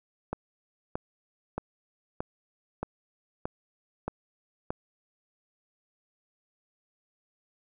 click train, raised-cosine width 1 ms, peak -17 dBFS, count 8, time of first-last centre 0.33-4.705 s, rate 1.6 Hz, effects none

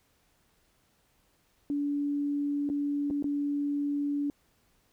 sine tone with dropouts, 287.5 Hz, D4, 37 cents flat, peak -27 dBFS, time 1.7-4.3 s, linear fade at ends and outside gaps 1 ms, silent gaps 2.691-2.699 / 3.102-3.108 / 3.225-3.242 s, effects pink hiss -69 dBFS RMS until 4.92 s

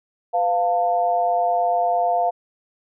sine tone with amplitude modulation, 698.5 Hz, F5, in tune, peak -13 dBFS, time 0.33-2.31 s, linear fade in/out 20 ms, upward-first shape sine, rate 197 Hz, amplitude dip 80%, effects none

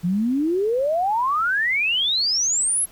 sine exponential sweep, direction up, 167.2 to 11390 Hz, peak -18 dBFS, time 0.03-2.86 s, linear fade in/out 20 ms, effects pink hiss -50 dBFS RMS until 2.91 s

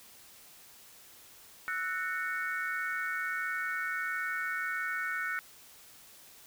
sine chord, F# dominant seventh, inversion third, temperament equal with one note detuned, 1318.5 / 1480 / 1824.2 / 2217 Hz, E6 / F#6 / A#6 / C#7, 0 / 0 / -38 / 0 cents, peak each -40 / -34 / -38 / -40 dBFS, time 1.68-5.39 s, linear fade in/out 0 ms, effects white hiss -55 dBFS RMS until 6.46 s

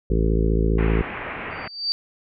harmonic tone, 55 Hz, A1, in tune, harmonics 1 / 2 / 3 / 4 / 5 / 6 / 7 / 8 / 9, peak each -19 / -28 / -25 / -30 / -30 / -31 / -27 / -29 / -35 dBFS, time 0.1-1.02 s, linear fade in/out 5 ms
white low-pass noise, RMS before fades -32 dBFS, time 0.78-1.68 s, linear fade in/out 5 ms, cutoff 2500 Hz, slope 48 dB/octave
sine tone with exponential growth, 4632 Hz, D8, 25 cents flat, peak -17 dBFS, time 1.51-1.92 s, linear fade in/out 0 ms, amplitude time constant 88 ms
effects none

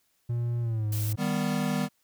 triangle tone with pitch glide, 119 to 106.02 Hz, A#2 to G#2, +36 to +36 cents, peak -24 dBFS, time 0.29-1.16 s, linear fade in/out 10 ms, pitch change -200 cents, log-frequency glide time 0.61-0.87 s
blue noise, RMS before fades -37 dBFS, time 0.92-1.13 s, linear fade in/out 5 ms
square chord, Eb augmented, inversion none, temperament equal, 155.56 / 196 / 246.9 Hz, Eb3 / G3 / B3, 0 / 0 / 0 cents, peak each -32 / -30 / -31 dBFS, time 1.17-1.89 s, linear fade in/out 50 ms
effects white hiss -71 dBFS RMS until 2.03 s

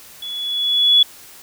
sine tone with level ramp, 3399 Hz, G#7, 39 cents sharp, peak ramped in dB -27 to -7 dBFS, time 0.22-1.03 s, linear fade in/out 5 ms, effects white hiss -42 dBFS RMS until 1.42 s

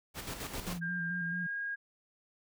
pink noise with tremolo, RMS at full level -39 dBFS, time 0.14-0.8 s, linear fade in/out 50 ms, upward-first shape square, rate 7.6 Hz, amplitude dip 50%
sine tone with vibrato, 172.7 Hz, F3, 19 cents flat, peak -37 dBFS, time 0.67-1.47 s, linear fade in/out 10 ms, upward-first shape square, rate 4.6 Hz, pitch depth 44 cents each way
sine tone with pitch glide, 1600 to 1630.8 Hz, G6 to G#6, +35 to -32 cents, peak -34 dBFS, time 0.81-1.76 s, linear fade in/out 20 ms, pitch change +33 cents, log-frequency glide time 1.06-1.54 s
effects none

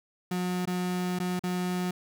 35% pulse tone with dropouts, 180.5 Hz, F#3, 43 cents flat, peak -26 dBFS, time 0.31-1.91 s, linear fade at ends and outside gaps 5 ms, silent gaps 0.655-0.673 / 1.189-1.199 / 1.394-1.436 s, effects none

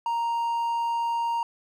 triangle tone, 932.3 Hz, A#5, in tune, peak -22 dBFS, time 0.06-1.43 s, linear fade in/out 2 ms, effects none

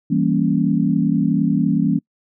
sine chord, E diminished seventh, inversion none, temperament equal, 164.81 / 196 / 233.1 / 277.2 Hz, E3 / G3 / Bb3 / Db4, 0 / 0 / 0 / 0 cents, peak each -20 dBFS, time 0.1-1.99 s, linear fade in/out 10 ms, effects noise-tail reverb RT60 0.1 s tail -26 dB re dry

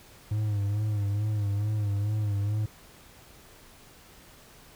triangle tone with vibrato, 103.83 Hz, G#2, in tune, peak -23 dBFS, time 0.31-2.66 s, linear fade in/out 5 ms, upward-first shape sine, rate 2.3 Hz, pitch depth 61 cents each way, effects pink hiss -53 dBFS RMS until 4.75 s

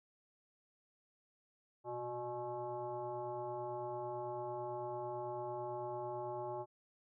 sine tone with frequency modulation, 607 Hz, D#5, 43 cents flat, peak -39 dBFS, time 1.84-6.66 s, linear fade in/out 50 ms, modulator 241 Hz, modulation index 1.5, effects none

